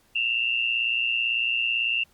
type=tone pair together; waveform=sine; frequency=2676 / 2794 Hz; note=E7 / F7; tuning=+25 / 0 cents; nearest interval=minor second; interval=75 cents; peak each=-25 dBFS; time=0.15-2.04 s; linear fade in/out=10 ms; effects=pink hiss -62 dBFS RMS until 2.13 s + Opus 48 kbps